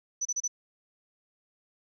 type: tone bursts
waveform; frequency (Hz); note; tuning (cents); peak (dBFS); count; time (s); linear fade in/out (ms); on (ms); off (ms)
sine; 5980; F#8; +17; -26; 4; 0.21-0.479; 10; 44; 31
effects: tanh soft clip ceiling -22 dBFS